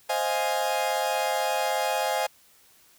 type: chord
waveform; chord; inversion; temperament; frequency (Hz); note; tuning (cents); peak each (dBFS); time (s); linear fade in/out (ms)
40% pulse; F minor seventh; second; equal; 523.3 / 622.3 / 698.5 / 830.6; C5 / Eb5 / F5 / Ab5; 0 / 0 / 0 / 0; -30 / -30 / -30 / -27; 0.09-2.27; 10
effects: white hiss -58 dBFS RMS until 2.98 s